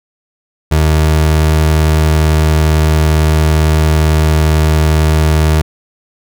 30% pulse tone, 77.78 Hz, D#2, in tune, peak -5 dBFS, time 0.71-5.62 s, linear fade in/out 10 ms, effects none

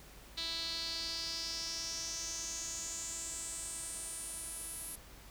sawtooth tone with band-pass filter sweep, 329.6 Hz, E4, in tune, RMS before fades -41 dBFS, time 0.37-4.96 s, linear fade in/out 10 ms, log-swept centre 4000 to 11000 Hz, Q 5.9, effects added 50 Hz sine -56 dBFS peak until 5.3 s + pink hiss -56 dBFS RMS until 5.3 s

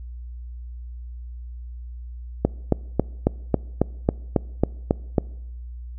click train, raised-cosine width 2 ms, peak -3 dBFS, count 11, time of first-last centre 2.45-5.182 s, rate 3.66 Hz, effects noise-tail reverb RT60 0.9 s tail -24 dB re dry + added 60 Hz sine -33 dBFS peak until 5.98 s

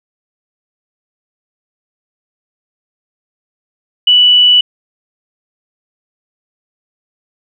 sine tone, 2960 Hz, F#7, in tune, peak -4 dBFS, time 4.07-4.61 s, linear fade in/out 5 ms, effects none

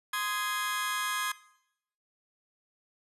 sawtooth chord, Ab major, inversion first, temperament just, 1038.3 / 1245.9 / 1661.2 Hz, C6 / Eb6 / Ab6, -14 / +2 / 0 cents, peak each -31 / -32 / -29 dBFS, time 0.13-1.32 s, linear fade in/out 5 ms, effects noise-tail reverb RT60 0.8 s tail -20 dB re dry + resampled to 32000 Hz

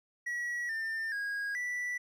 triangle tone with pitch steps, 1925 / 1797 / 1640 / 1966 Hz, B6 / A6 / G#6 / B6, -45 / +36 / -22 / -8 cents, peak -31 dBFS, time 0.26-1.98 s, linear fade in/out 10 ms, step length 430 ms, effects none

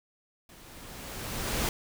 pink noise with level ramp, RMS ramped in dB -53 to -28 dBFS, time 0.49-1.69 s, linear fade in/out 2 ms, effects none

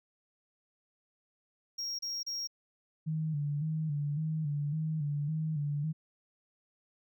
triangle tone bursts, 5590 Hz, F8, 1 cent sharp, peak -33 dBFS, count 3, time 1.78-2.474 s, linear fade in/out 10 ms, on 210 ms, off 32 ms
sine tone with vibrato, 151.3 Hz, D#3, 48 cents flat, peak -30 dBFS, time 3.06-5.93 s, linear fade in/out 20 ms, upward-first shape square, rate 1.8 Hz, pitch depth 67 cents each way
effects none

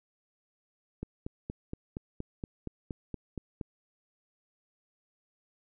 click train, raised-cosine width 3 ms, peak -23 dBFS, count 12, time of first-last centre 1.03-3.612 s, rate 4.26 Hz, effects none

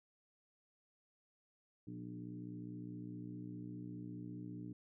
harmonic tone with a mistuned harmonic, 59.8 Hz, A#1, 45 cents sharp, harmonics 2 / 3 / 4 / 5 / 6 / 7, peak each -50 / -50 / -54 / -49 / -62 / -64 dBFS, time 1.87-4.73 s, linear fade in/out 5 ms, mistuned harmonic 4, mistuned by +36 cents, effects none

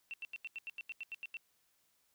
sine tone bursts, 2700 Hz, E7, 41 cents sharp, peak -40 dBFS, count 12, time 0.11-1.369 s, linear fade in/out 0 ms, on 27 ms, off 85 ms, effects white hiss -75 dBFS RMS until 2.14 s

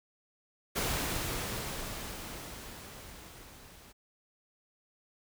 pink noise with level ramp, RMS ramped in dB -31 to -55 dBFS, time 0.75-3.93 s, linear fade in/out 20 ms, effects none

